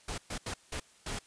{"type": "noise bursts at uneven times", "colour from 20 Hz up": "pink", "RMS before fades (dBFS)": -37, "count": 5, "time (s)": [[0.08, 0.18], [0.3, 0.38], [0.46, 0.54], [0.72, 0.8], [1.06, 1.19]], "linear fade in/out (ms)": 5, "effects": ["white hiss -61 dBFS RMS until 1.26 s", "resampled to 22050 Hz"]}